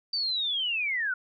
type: linear sweep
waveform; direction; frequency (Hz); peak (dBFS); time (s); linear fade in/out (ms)
sine; down; 4654 to 1423; -26; 0.13-1.14; 5
effects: none